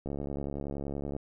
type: click train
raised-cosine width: 2 ms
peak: -23 dBFS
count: 79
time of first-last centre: 0.06-1.165 s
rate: 70.6 Hz
effects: none